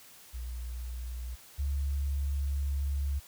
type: tone pair in turn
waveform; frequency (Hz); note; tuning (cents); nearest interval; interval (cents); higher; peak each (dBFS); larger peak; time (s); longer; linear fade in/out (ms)
sine; 60.8 / 69.95; B1 / C#2; -26 / +16; major second; 242; second; -35 / -28; second; 0.33-1.36 / 1.58-3.2; second; 20
effects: white hiss -54 dBFS RMS until 3.27 s